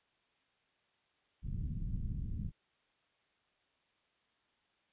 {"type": "low-pass noise", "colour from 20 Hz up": "pink", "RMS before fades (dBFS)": -38, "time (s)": [1.42, 2.52], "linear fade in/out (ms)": 50, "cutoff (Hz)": 190, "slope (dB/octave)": 24, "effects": ["white hiss -75 dBFS RMS until 4.92 s", "resampled to 8000 Hz"]}